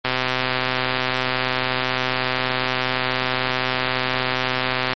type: click train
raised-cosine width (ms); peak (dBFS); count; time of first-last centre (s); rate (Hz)
0.3; -4; 626; 0.05-4.933; 128
effects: MP3 32 kbps